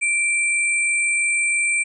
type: tone pair together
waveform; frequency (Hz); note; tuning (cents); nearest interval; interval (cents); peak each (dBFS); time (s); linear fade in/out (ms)
sine; 2349 / 8123; D7 / B8; 0 / +48; octave + major sixth; 2148; -18 / -24; 0.01-1.84; 20
effects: none